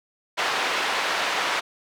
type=band-pass noise; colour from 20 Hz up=pink; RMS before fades=-25 dBFS; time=0.37-1.61 s; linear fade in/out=20 ms; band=740 to 3600 Hz; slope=12 dB/octave; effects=none